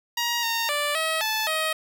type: tone with pitch steps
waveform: 10% pulse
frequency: 947 / 921 / 586 / 640 / 872 / 631 Hz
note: A#5 / A#5 / D5 / D#5 / A5 / D#5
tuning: +27 / -21 / -4 / +49 / -16 / +24 cents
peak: -15 dBFS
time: 0.17-1.73 s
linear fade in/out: 5 ms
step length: 260 ms
effects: none